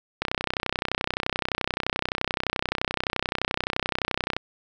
click train, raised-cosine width 0.3 ms, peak -8 dBFS, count 132, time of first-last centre 0.22-4.366 s, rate 31.6 Hz, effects none

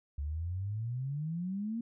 sine exponential sweep, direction up, 69.4 to 236.9 Hz, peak -33 dBFS, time 0.18-1.81 s, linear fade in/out 5 ms, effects none

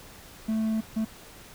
triangle tone bursts at uneven times, 220 Hz, A3, in tune, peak -22 dBFS, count 2, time 0.48-0.81 / 0.96-1.05 s, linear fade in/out 10 ms, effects pink hiss -48 dBFS RMS until 1.54 s

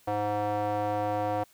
square tone with band-pass filter, 104.2 Hz, G#2, 6 cents sharp, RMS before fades -29 dBFS, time 0.07-1.44 s, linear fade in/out 10 ms, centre 690 Hz, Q 2.6, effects white hiss -61 dBFS RMS until 1.53 s

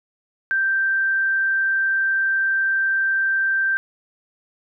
sine tone, 1568 Hz, G6, in tune, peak -17 dBFS, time 0.51-3.77 s, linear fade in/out 0 ms, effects none

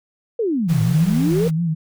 sine exponential two-way sweep, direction down then up, 490 to 107.5 to 490 Hz, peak -17 dBFS, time 0.39-1.48 s, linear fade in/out 5 ms, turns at 0.82 s
sine tone with vibrato, 164.81 Hz, E3, in tune, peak -17 dBFS, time 0.67-1.75 s, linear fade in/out 20 ms, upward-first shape sine, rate 5.5 Hz, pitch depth 80 cents each way
pink noise, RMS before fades -34 dBFS, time 0.68-1.51 s, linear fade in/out 20 ms
effects none

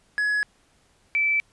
triangle / sine tone pair in turn, 1686 / 2319 Hz, G#6 / D7, +26 / -22 cents, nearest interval tritone, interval 552 cents, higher second, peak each -19 dBFS, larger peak neither, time 0.18-0.43 / 1.15-1.4 s, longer neither, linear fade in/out 0 ms, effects pink hiss -62 dBFS RMS until 1.52 s + resampled to 24000 Hz

